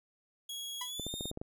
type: tone with pitch glide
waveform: sawtooth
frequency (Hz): 3322 to 3665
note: G#7 to A#7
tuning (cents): 0 to -30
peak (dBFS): -36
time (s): 0.49-1.31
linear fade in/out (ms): 5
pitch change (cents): +170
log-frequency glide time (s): 0.85-1.14
type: tone with exponential decay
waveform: sawtooth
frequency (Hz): 994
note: B5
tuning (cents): +11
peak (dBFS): -32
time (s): 0.81-0.92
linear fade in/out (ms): 5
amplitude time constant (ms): 23
type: clicks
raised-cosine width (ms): 2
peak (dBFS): -26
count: 8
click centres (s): 0.997 / 1.066 / 1.14 / 1.209 / 1.256 / 1.314 / 1.374 / 1.415
effects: none